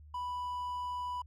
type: tone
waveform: triangle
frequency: 987.8 Hz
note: B5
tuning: in tune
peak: -33 dBFS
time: 0.14-1.22 s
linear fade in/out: 5 ms
effects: added 75 Hz sine -51 dBFS peak until 1.26 s